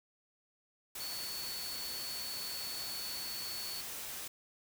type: tone in noise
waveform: sine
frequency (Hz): 4435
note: C#8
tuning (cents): 0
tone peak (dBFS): -41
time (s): 1-3.81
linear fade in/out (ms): 5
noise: white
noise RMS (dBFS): -43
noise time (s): 0.95-4.28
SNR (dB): -1
effects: none